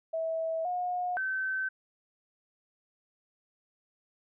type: tone with pitch steps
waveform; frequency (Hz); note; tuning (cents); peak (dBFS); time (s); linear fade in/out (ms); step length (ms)
sine; 650 / 720 / 1537; E5 / F#5 / G6; -24 / -47 / -35; -29; 0.13-1.69; 10; 520
effects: none